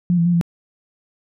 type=tone with pitch steps; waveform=sine; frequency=176.5 / 168.6 / 174.8 / 170.1 Hz; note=F3 / E3 / F3 / F3; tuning=+19 / +39 / +2 / -45 cents; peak=-13 dBFS; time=0.1-0.412 s; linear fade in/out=0 ms; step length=78 ms; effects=none